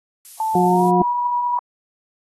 violet noise, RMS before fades -36 dBFS, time 0.25-0.9 s, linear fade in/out 0 ms
sine tone with pitch glide, 880 to 970.8 Hz, A5 to B5, 0 to -30 cents, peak -18 dBFS, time 0.4-1.59 s, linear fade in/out 2 ms, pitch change +170 cents, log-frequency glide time 0.65-0.87 s
harmonic tone, 180.1 Hz, F#3, 46 cents flat, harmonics 1 / 2 / 4, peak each -18 / -18 / -18 dBFS, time 0.55-1.02 s, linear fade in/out 2 ms
effects AAC 32 kbps

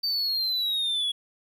triangle linear sweep, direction down, 4617 to 3337 Hz, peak -23 dBFS, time 0.03-1.12 s, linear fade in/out 10 ms, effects 10-bit

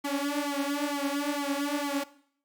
sawtooth tone with flanger, 285.7 Hz, D4, 48 cents flat, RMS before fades -30 dBFS, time 0.04-2.04 s, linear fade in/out 10 ms, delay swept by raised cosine 0.92 to 6.42 ms, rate 2.2 Hz, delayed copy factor +0.85, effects noise-tail reverb RT60 0.6 s tail -18 dB re dry + Opus 48 kbps

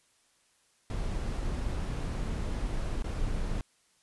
brown noise with dropouts, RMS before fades -32 dBFS, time 0.9-3.61 s, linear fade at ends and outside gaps 1 ms, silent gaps 3.024-3.042 s, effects white hiss -68 dBFS RMS until 4.02 s + resampled to 24000 Hz

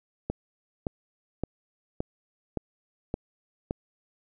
click train, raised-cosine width 2 ms, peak -15 dBFS, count 7, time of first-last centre 0.3-3.709 s, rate 1.76 Hz, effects none

